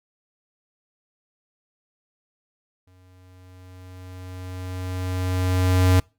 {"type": "tone with exponential growth", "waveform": "square", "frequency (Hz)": 91.9, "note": "F#2", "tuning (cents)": -11, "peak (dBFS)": -14, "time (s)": [2.87, 6], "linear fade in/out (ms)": 5, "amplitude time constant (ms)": 680, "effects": ["noise-tail reverb RT60 0.3 s tail -26 dB re dry"]}